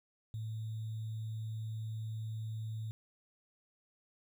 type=tone with sample-and-hold; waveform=sine; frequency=110 Hz; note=A2; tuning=in tune; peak=-37 dBFS; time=0.34-2.91 s; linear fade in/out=0 ms; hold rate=3675 Hz; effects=none